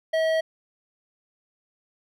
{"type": "tone with hard clipping", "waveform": "triangle", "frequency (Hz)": 642, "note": "E5", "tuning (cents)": -46, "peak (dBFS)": -22, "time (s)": [0.13, 0.41], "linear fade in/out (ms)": 10, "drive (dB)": 15, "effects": []}